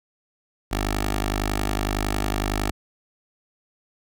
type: tone with notch filter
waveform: 10% pulse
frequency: 50.9 Hz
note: G#1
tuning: 34 cents flat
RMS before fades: -25 dBFS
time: 0.71-2.71 s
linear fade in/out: 10 ms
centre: 150 Hz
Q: 0.62
effects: none